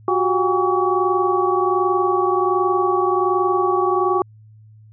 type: tone cluster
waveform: sine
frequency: 363 / 384.3 / 727 / 806 / 1133 Hz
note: F#4 / G4 / F#5 / G5 / C#6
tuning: -33 / -34 / -31 / +48 / +37 cents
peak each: -19 / -24 / -28 / -23 / -20 dBFS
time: 0.08-4.22 s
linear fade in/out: 2 ms
effects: added 108 Hz sine -43 dBFS peak until 4.92 s

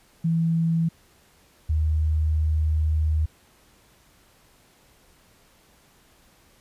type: tone pair in turn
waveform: sine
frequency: 164.81 / 77.78 Hz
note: E3 / D#2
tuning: 0 / 0 cents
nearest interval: octave + minor second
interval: 1300 cents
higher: first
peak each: -19 dBFS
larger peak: neither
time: 0.24-0.89 / 1.69-3.26 s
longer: second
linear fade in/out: 10 ms
effects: pink hiss -58 dBFS RMS until 6.6 s + resampled to 32000 Hz

